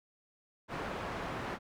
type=low-pass noise; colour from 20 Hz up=white; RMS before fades=-39 dBFS; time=0.68-1.59 s; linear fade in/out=50 ms; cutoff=1200 Hz; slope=12 dB/octave; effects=none